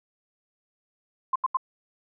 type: tone bursts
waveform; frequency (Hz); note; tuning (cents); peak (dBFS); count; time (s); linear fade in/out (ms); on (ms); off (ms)
sine; 1046.5; C6; 0; -20; 3; 1.33-1.571; 5; 27; 80
effects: none